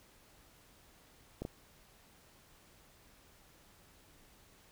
clicks, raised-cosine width 2 ms, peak -25 dBFS, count 2, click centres 1.42 / 1.451 s, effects pink hiss -63 dBFS RMS until 4.71 s

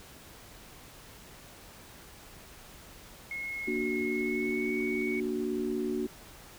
sine tone with pitch glide, 2168 to 2230 Hz, C#7 to C#7, -39 to +10 cents, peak -34 dBFS, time 3.31-5.2 s, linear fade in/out 2 ms, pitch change +49 cents, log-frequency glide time 4.08-4.74 s
sine chord, Bb augmented, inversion none, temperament equal, 233.1 / 293.7 / 370 Hz, Bb3 / D4 / F#4, 0 / 0 / 0 cents, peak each -34 / -35 / -32 dBFS, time 3.67-6.07 s, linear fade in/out 10 ms
effects pink hiss -51 dBFS RMS until 6.58 s

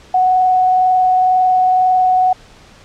sine tone with frequency modulation, 740 Hz, F#5, in tune, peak -9 dBFS, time 0.14-2.33 s, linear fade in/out 5 ms, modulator 22 Hz, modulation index 0.27, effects pink hiss -43 dBFS RMS until 2.84 s + low-pass 6000 Hz 12 dB/octave

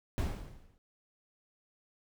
brown noise with exponential decay, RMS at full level -28 dBFS, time 0.18-0.78 s, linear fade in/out 0 ms, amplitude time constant 130 ms, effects none

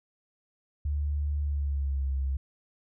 sine tone with pitch glide, 73 to 67.33 Hz, D2 to C#2, -10 to -50 cents, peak -26 dBFS, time 0.85-2.37 s, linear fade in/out 5 ms, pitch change -140 cents, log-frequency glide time 1.41-2.09 s, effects none

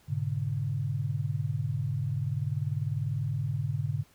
sine chord, G# diminished, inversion none, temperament equal with one note detuned, 103.83 / 123.47 / 143.89 Hz, G#2 / B2 / D3, 0 / 0 / -35 cents, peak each -32 / -34 / -31 dBFS, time 0.08-4.04 s, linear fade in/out 20 ms, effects pink hiss -62 dBFS RMS until 4.14 s

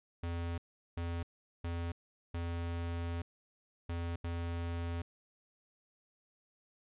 square tone bursts at uneven times, 85.1 Hz, F2, 44 cents flat, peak -36 dBFS, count 6, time 0.23-0.58 / 0.97-1.23 / 1.64-1.92 / 2.34-3.22 / 3.89-4.16 / 4.24-5.02 s, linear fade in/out 5 ms, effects resampled to 8000 Hz

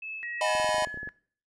sine tone with tremolo, 2606 Hz, E7, 20 cents flat, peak -34 dBFS, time 0.02-0.7 s, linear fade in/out 5 ms, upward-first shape sine, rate 2.6 Hz, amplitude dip 60%
sine tone with pitch glide, 1902 to 1704.3 Hz, A#6 to G#6, +34 to +44 cents, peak -34 dBFS, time 0.23-1.09 s, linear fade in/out 0 ms, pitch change -190 cents, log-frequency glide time 0.41-0.5 s
square chord, G# minor seventh, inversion second, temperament equal with one note detuned, 622.3 / 728.1 / 830.6 / 987.8 Hz, D#5 / F#5 / G#5 / B5, 0 / -28 / 0 / 0 cents, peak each -28 / -34 / -34 / -31 dBFS, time 0.41-0.85 s, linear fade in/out 2 ms
clicks, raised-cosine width 2 ms, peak -30 dBFS, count 12, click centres 0.551 / 0.599 / 0.645 / 0.691 / 0.745 / 0.783 / 0.823 / 0.872 / 0.943 / 0.974 / 1.031 / 1.074 s
effects noise-tail reverb RT60 0.5 s tail -21 dB re dry + resampled to 24000 Hz

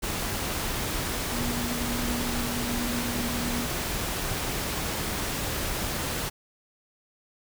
sine tone in noise, 240.4 Hz, B3, 46 cents flat, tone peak -31 dBFS, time 1.33-3.67 s, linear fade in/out 20 ms, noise pink, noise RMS -30 dBFS, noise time 0.02-6.3 s, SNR -4 dB, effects none

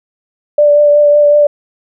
sine tone with vibrato, 587.3 Hz, D5, in tune, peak -4 dBFS, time 0.58-1.47 s, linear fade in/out 5 ms, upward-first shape triangle, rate 5.4 Hz, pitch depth 18 cents each way, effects none

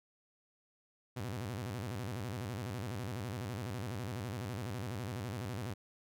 sawtooth tone with vibrato, 110 Hz, A2, in tune, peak -34 dBFS, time 1.16-5.74 s, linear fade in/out 10 ms, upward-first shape square, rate 12 Hz, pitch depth 220 cents each way, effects none

